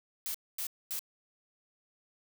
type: noise bursts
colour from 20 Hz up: blue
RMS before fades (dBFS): -36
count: 3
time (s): 0.26-0.992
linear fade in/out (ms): 0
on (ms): 84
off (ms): 240
effects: none

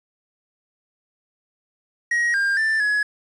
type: tone with pitch steps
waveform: triangle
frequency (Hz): 1892 / 1602 / 1772 / 1686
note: A#6 / G6 / A6 / G#6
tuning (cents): +25 / +37 / +12 / +26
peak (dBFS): -16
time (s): 2.11-3.03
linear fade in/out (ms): 5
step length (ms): 230
effects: resampled to 24000 Hz + 8-bit

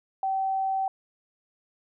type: tone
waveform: sine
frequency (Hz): 770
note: G5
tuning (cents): -31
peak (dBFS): -24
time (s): 0.23-0.88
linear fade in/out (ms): 2
effects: none

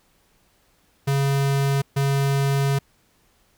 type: tone bursts at uneven times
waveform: square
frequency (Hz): 138.59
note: C#3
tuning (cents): 0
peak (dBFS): -19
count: 2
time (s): 1.07-1.82 / 1.96-2.79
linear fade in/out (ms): 10
effects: pink hiss -62 dBFS RMS until 3.57 s

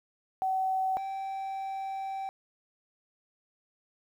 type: tone pair in turn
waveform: sine / triangle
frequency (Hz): 759 / 775.4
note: F#5 / G5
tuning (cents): +44 / -19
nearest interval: unison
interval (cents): 37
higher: second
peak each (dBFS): -26 / -31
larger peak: first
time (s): 0.42-0.97 / 0.97-2.29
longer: second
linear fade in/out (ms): 0
effects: 10-bit

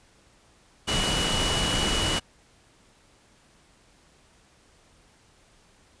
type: tone in noise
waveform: sine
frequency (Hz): 2936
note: F#7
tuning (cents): -14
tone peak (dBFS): -28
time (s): 0.87-2.2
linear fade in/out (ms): 20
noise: pink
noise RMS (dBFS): -26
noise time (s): 0.87-2.2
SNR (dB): -5
effects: pink hiss -59 dBFS RMS until 6 s + resampled to 22050 Hz

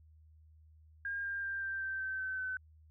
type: tone with pitch steps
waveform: sine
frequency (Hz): 1614 / 1600.1 / 1586.3 / 1572.6 / 1559 / 1545.6 / 1532.2 / 1519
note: G#6 / G6 / G6 / G6 / G6 / G6 / G6 / F#6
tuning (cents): -50 / +35 / +20 / +5 / -10 / -25 / -40 / +45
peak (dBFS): -35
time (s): 1.05-2.57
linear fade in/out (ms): 2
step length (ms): 190
effects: added 78 Hz sine -58 dBFS peak until 2.9 s

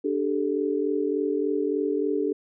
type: chord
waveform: sine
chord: D suspended fourth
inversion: none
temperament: equal with one note detuned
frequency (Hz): 293.7 / 392 / 435.4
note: D4 / G4 / A4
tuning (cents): 0 / 0 / -18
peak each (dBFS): -27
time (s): 0.04-2.33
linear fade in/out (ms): 10
effects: none

